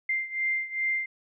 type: beating tone pair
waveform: sine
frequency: 2093 / 2095.5 Hz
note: C7 / C7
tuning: 0 / +2 cents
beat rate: 2.5 Hz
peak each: -28 / -31 dBFS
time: 0.09-1.06 s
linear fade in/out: 5 ms
effects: none